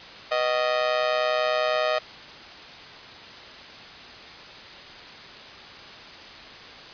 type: tone with amplitude modulation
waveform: sawtooth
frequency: 622.3 Hz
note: D#5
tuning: in tune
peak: -14 dBFS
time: 0.31-1.99 s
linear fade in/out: 10 ms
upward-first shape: sine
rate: 130 Hz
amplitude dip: 80%
effects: white hiss -42 dBFS RMS until 6.93 s + resampled to 11025 Hz